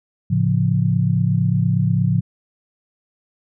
sine chord, A augmented, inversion none, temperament equal, 110 / 138.59 / 174.61 Hz, A2 / C#3 / E#3, 0 / 0 / 0 cents, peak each -19 dBFS, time 0.3-2.21 s, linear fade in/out 10 ms, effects none

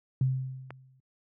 sine tone with exponential decay, 130.81 Hz, C3, in tune, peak -20 dBFS, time 0.21-1 s, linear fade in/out 2 ms, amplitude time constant 170 ms
click, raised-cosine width 0.5 ms, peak -26 dBFS, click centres 0.706 s
effects high-pass 80 Hz 12 dB/octave

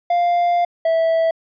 triangle tone pair in turn, 698.5 / 655 Hz, F5 / E5, 0 / -11 cents, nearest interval minor second, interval 111 cents, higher first, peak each -12 dBFS, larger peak neither, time 0.1-0.65 / 0.85-1.31 s, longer first, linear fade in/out 5 ms, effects resampled to 11025 Hz

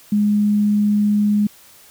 sine tone, 207.7 Hz, G#3, in tune, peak -13 dBFS, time 0.12-1.47 s, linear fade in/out 5 ms, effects white hiss -47 dBFS RMS until 1.9 s

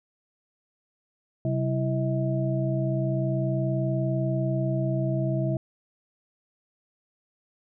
sine tone cluster, 132.3 / 192.7 / 330.2 / 639 Hz, C3 / G3 / E4 / D#5, +20 / -29 / +3 / +46 cents, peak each -25 / -32 / -31 / -31 dBFS, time 1.45-5.57 s, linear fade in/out 2 ms, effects none

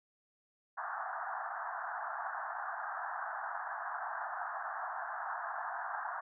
pink band-pass noise, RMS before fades -40 dBFS, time 0.77-6.21 s, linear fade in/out 10 ms, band 680 to 1700 Hz, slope 96 dB/octave, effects none

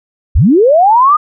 sine linear sweep, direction up, 40.39 to 1244.5 Hz, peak -4 dBFS, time 0.35-1.17 s, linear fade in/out 10 ms, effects none

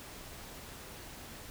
silence, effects pink hiss -48 dBFS RMS until 1.5 s

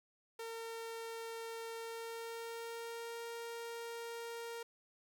sawtooth tone with pitch glide, 456.3 to 465.3 Hz, A#4 to A#4, -37 to -3 cents, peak -39 dBFS, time 0.39-4.63 s, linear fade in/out 5 ms, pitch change +34 cents, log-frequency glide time 1.74-3.23 s, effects none

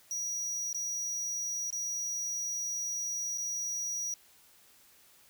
square tone with dropouts, 5790 Hz, F#8, 38 cents flat, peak -33 dBFS, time 0.11-4.14 s, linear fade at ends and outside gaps 1 ms, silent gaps 0.729-0.746 / 1.704-1.727 / 3.376-3.382 s, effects white hiss -61 dBFS RMS until 5.29 s

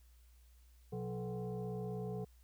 sine tone with frequency modulation, 124.9 Hz, B2, 20 cents sharp, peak -38 dBFS, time 0.92-2.25 s, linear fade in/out 10 ms, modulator 306 Hz, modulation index 1.4, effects added 60 Hz sine -60 dBFS peak until 2.43 s + white hiss -73 dBFS RMS until 2.43 s

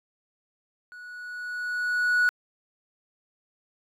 triangle tone with level ramp, 1467 Hz, F#6, 15 cents flat, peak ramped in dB -40 to -15 dBFS, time 0.92-2.29 s, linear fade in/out 0 ms, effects tanh soft clip ceiling -12 dBFS

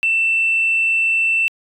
sine tone, 2674 Hz, E7, 24 cents sharp, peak -13 dBFS, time 0.03-1.48 s, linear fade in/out 0 ms, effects tanh soft clip ceiling -9 dBFS

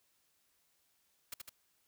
white noise with echo, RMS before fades -42 dBFS, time 1.32-1.34 s, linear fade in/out 5 ms, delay 77 ms, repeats 2, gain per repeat -3 dB, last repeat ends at 1.494 s, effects white hiss -75 dBFS RMS until 1.87 s

